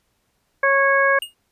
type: harmonic tone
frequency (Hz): 550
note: C#5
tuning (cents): -14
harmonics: 1 / 2 / 3 / 4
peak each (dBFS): -19 / -20 / -17 / -25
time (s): 0.63-1.19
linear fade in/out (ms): 5
type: tone with exponential decay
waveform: square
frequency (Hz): 2847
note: F7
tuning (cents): +33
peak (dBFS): -23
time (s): 1.22-1.34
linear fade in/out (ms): 2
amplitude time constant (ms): 25
effects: pink hiss -68 dBFS RMS until 1.51 s + resampled to 32000 Hz